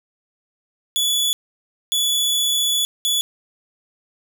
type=tone bursts at uneven times; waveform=sawtooth; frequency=3427 Hz; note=A7; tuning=46 cents flat; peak=-14 dBFS; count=3; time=0.96-1.33 / 1.92-2.85 / 3.05-3.21 s; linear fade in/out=0 ms; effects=none